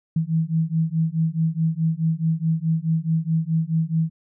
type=beating tone pair; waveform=sine; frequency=159.5 / 164.2 Hz; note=D#3 / E3; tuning=+43 / -6 cents; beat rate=4.7 Hz; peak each=-22 dBFS; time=0.16-4.1 s; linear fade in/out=5 ms; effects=none